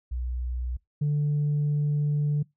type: tone pair in turn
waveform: sine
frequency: 61.74 / 147.22 Hz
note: B1 / D3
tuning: 0 / +5 cents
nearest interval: octave + minor third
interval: 1505 cents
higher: second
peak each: -27 / -20 dBFS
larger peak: second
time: 0.11-0.77 / 1.01-2.43 s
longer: second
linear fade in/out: 10 ms
effects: noise-tail reverb RT60 0.2 s tail -25 dB re dry + tanh soft clip ceiling -20 dBFS